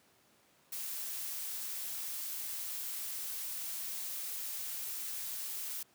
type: noise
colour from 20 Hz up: blue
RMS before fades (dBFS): -40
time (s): 0.72-5.83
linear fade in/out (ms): 5
effects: pink hiss -67 dBFS RMS until 5.94 s + high-pass 150 Hz 12 dB/octave